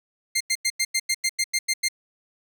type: tone bursts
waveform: 15% pulse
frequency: 2102 Hz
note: C7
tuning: 7 cents sharp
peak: -14 dBFS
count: 11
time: 0.35-1.886 s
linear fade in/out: 10 ms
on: 56 ms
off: 92 ms
effects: none